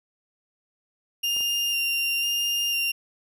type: tone with vibrato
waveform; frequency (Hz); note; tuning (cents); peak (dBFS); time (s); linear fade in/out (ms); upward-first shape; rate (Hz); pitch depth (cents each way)
35% pulse; 2794; F7; 0; -21; 1.23-2.92; 10; square; 1; 11
type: clicks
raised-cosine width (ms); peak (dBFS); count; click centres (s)
1; -31; 2; 1.366 / 1.407
effects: none